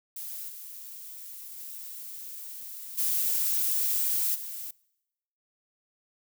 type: noise with level steps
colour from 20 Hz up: violet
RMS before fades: -38 / -43 / -41 / -27 / -38 dBFS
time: 0.16-4.71 s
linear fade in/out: 5 ms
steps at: 0.48 / 1.57 / 2.97 / 4.34 s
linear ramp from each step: 20 ms
effects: noise-tail reverb RT60 0.9 s tail -24 dB re dry